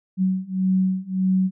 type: beating tone pair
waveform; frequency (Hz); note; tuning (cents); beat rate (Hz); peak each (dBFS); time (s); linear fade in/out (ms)
sine; 186.7 / 188.4; F#3 / F#3; +16 / +32; 1.7; -22 / -21; 0.17-1.51; 50
effects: none